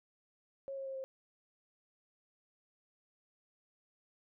sine tone with pitch steps, 546 / 540.7 / 535.4 / 530.2 Hz, C#5 / C#5 / C5 / C5, -26 / -43 / +40 / +23 cents, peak -39 dBFS, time 0.68-1.04 s, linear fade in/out 0 ms, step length 90 ms, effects none

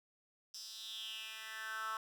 10% pulse tone with high-pass filter sweep, 220 Hz, A3, in tune, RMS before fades -45 dBFS, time 0.54-1.97 s, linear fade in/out 2 ms, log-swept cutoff 5300 to 1200 Hz, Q 5.3, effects none

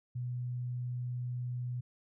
sine tone, 123.47 Hz, B2, in tune, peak -34 dBFS, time 0.15-1.81 s, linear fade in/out 10 ms, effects none

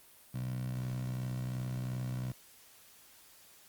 15% pulse tone with high-pass filter, 62.8 Hz, B1, 30 cents sharp, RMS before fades -37 dBFS, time 0.34-2.32 s, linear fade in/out 5 ms, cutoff 130 Hz, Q 4.6, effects white hiss -59 dBFS RMS until 3.68 s + Opus 32 kbps

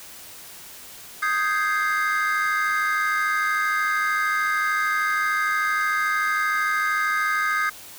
triangle chord, Ab major seventh, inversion second, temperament equal, 1244.5 / 1568 / 1661.2 / 2093 Hz, Eb6 / G6 / Ab6 / C7, 0 / 0 / 0 / 0 cents, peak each -22 / -24 / -27 / -26 dBFS, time 1.22-7.7 s, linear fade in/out 10 ms, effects white hiss -42 dBFS RMS until 7.98 s

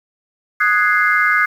sine chord, Ab dominant seventh, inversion second, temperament equal, 1244.5 / 1480 / 1661.2 / 2093 Hz, Eb6 / Gb6 / Ab6 / C7, 0 / 0 / 0 / 0 cents, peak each -17 dBFS, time 0.6-1.46 s, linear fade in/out 10 ms, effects tanh soft clip ceiling -1 dBFS + 7-bit

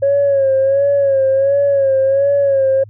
sine tone with vibrato, 549 Hz, C#5, 17 cents flat, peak -9 dBFS, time 0.02-2.84 s, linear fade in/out 10 ms, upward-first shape sine, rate 1.4 Hz, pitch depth 53 cents each way, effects tanh soft clip ceiling -6 dBFS + added 105 Hz sine -35 dBFS peak until 2.89 s

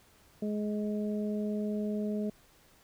harmonic tone, 210 Hz, G#3, 19 cents sharp, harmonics 1 / 2 / 3, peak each -31 / -37 / -41 dBFS, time 0.42-2.3 s, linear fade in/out 5 ms, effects pink hiss -62 dBFS RMS until 2.83 s

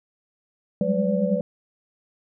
sine tone cluster, 184.5 / 195.9 / 205.6 / 503 / 576 Hz, F#3 / G3 / G#3 / B4 / D5, -5 / -1 / -17 / +32 / -34 cents, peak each -26 dBFS, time 0.81-1.41 s, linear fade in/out 2 ms, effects none

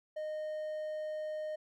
triangle tone, 616 Hz, D#5, 17 cents flat, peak -34 dBFS, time 0.16-1.56 s, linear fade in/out 10 ms, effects none

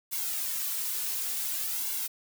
blue noise with flanger, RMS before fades -32 dBFS, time 0.11-2.08 s, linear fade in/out 20 ms, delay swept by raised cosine 1.6 to 3.7 ms, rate 0.56 Hz, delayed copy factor -1, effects none

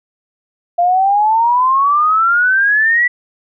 sine exponential sweep, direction up, 688 to 1975.5 Hz, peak -9 dBFS, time 0.78-3.08 s, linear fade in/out 10 ms, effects none

